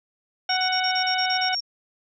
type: harmonic tone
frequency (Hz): 743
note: F#5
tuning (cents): +7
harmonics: 1 / 2 / 3 / 4 / 5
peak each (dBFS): -25 / -28 / -30 / -31 / -32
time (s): 0.49-1.55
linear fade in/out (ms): 5
type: tone bursts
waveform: sine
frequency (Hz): 5540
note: F8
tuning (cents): -15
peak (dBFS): -24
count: 10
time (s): 0.49-1.607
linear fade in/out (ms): 10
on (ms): 82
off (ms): 33
effects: none